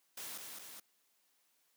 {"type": "noise with echo", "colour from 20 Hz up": "white", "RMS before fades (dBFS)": -45, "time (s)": [0.17, 0.38], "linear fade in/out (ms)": 5, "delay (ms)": 210, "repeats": 2, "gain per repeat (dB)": -3, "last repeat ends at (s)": 0.8, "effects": ["white hiss -75 dBFS RMS until 1.76 s", "high-pass 200 Hz 12 dB/octave"]}